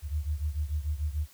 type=beating tone pair; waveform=sine; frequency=73 / 79.8 Hz; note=D2 / D#2; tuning=-10 / +44 cents; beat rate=6.8 Hz; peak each=-30 / -33 dBFS; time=0.02-1.28 s; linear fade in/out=50 ms; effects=white hiss -57 dBFS RMS until 1.33 s